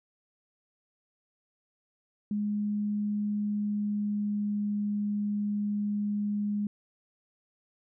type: tone with pitch glide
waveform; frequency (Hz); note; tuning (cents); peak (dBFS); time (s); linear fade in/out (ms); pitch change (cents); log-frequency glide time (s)
sine; 207.7 to 206.5; G#3 to G#3; 0 to -10; -27; 2.31-6.67; 2; -10; 3.36-4.72
effects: none